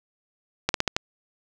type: slowing click train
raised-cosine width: 0.2 ms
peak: -4 dBFS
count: 5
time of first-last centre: 0.69-0.965 s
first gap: 52 ms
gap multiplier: 1.19
effects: none